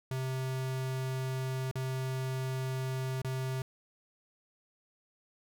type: tone with dropouts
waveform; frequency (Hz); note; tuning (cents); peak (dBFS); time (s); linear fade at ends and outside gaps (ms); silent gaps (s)
square; 130.81; C3; 0; -33; 0.11-3.62; 2; 1.713-1.755 / 3.218-3.246
effects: none